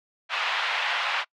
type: band-pass noise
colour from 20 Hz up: white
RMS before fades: -27 dBFS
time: 0.29-1.25 s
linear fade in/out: 50 ms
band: 720 to 3100 Hz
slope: 24 dB/octave
effects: noise-tail reverb RT60 0.1 s tail -25 dB re dry